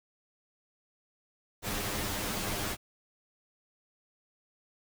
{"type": "noise with comb filter", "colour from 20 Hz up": "pink", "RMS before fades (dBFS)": -34, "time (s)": [1.62, 2.77], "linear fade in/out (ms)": 50, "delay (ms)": 9.9, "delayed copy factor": 0.75, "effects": []}